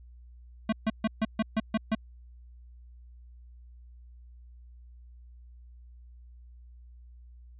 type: tone bursts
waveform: square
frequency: 220 Hz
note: A3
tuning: in tune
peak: -24 dBFS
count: 8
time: 0.69-1.95 s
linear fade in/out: 5 ms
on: 35 ms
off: 140 ms
effects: added 60 Hz sine -48 dBFS peak until 7.59 s + resampled to 8000 Hz